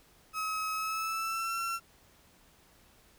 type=tone with pitch glide; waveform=35% pulse; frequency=1279 to 1355.1 Hz; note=D#6 to E6; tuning=+47 to +47 cents; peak=-30 dBFS; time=0.33-1.8 s; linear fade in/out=50 ms; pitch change=+100 cents; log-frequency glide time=0.73-1.58 s; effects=pink hiss -62 dBFS RMS until 3.18 s